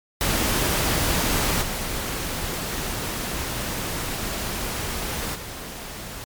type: noise with level steps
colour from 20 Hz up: pink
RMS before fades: -22 / -28 / -35 dBFS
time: 0.21-6.24 s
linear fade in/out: 0 ms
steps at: 1.61 / 5.34 s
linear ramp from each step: 20 ms
effects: MP3 96 kbps